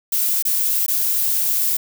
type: noise with dropouts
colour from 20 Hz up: violet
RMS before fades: -19 dBFS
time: 0.12-1.77 s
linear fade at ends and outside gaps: 5 ms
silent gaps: 0.425-0.451 / 0.864-0.881 s
effects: none